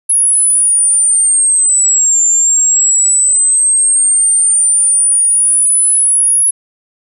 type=linear two-way sweep; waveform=sine; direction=down then up; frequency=10548 to 7230 to 10548 Hz; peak=-7 dBFS; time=0.09-6.51 s; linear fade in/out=10 ms; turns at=2.24 s; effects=none